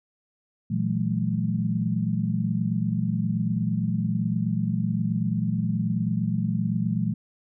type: tone cluster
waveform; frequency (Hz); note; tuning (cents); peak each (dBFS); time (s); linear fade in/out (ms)
sine; 118 / 165.5 / 184.3 / 213.5; A#2 / E3 / F#3 / G#3; +22 / +7 / -7 / +48; -28; 0.7-7.14; 10
effects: none